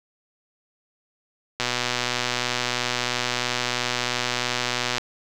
click train, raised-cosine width 0.2 ms, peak -6 dBFS, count 417, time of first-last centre 1.6-4.982 s, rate 123 Hz, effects none

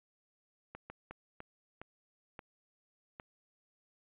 slowing click train, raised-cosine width 0.5 ms, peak -30 dBFS, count 7, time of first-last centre 0.75-3.199 s, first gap 150 ms, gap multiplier 1.4, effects resampled to 8000 Hz

